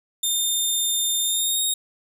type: tone with pitch glide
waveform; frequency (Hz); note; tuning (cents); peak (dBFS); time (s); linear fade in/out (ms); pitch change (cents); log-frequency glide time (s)
15% pulse; 3619 to 3727; A7 to A#7; +48 to -1; -14; 0.23-1.74; 5; +51; 1.21-1.63
effects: none